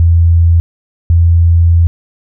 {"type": "tone pair in turn", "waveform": "sine", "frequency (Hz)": [84.1, 84.45], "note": ["E2", "E2"], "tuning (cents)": [35, 42], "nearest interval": "unison", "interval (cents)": 7, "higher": "second", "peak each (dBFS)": -4, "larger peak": "neither", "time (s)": [[0, 0.6], [1.1, 1.87]], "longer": "second", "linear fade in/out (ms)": 0, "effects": []}